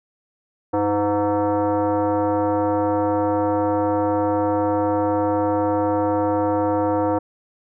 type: tone with frequency modulation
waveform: sine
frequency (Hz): 98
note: G2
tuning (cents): 0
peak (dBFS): -17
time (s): 0.73-7.19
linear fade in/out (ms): 10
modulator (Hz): 412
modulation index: 2
effects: none